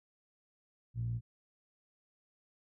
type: tone with low-pass filter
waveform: 10% pulse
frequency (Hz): 58.27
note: A#1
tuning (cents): 0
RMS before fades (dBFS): -36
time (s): 0.94-1.21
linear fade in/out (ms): 50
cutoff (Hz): 120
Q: 5.8
effects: none